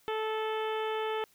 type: harmonic tone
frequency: 436.8 Hz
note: A4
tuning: 13 cents flat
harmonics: 1 / 2 / 3 / 4 / 5 / 6 / 7 / 8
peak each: -32 / -36 / -40 / -44 / -46 / -47 / -45 / -50 dBFS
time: 0.08-1.24 s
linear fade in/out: 0 ms
effects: white hiss -65 dBFS RMS until 1.34 s